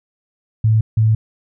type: tone bursts at uneven times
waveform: sine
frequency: 110 Hz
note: A2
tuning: in tune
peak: -10 dBFS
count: 2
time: 0.64-0.81 / 0.97-1.15 s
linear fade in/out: 5 ms
effects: none